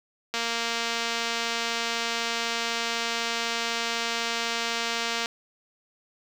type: click train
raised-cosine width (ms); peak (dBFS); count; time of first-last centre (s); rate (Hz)
0.2; -11; 1142; 0.34-5.258; 232
effects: high-pass 200 Hz 12 dB/octave + 7-bit